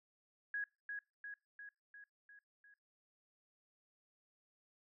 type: tone with echo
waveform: sine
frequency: 1661.2 Hz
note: G#6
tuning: in tune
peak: -37 dBFS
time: 0.54-0.64 s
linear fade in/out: 2 ms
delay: 350 ms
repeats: 6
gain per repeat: -4 dB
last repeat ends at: 2.74 s
effects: noise-tail reverb RT60 0.3 s tail -25 dB re dry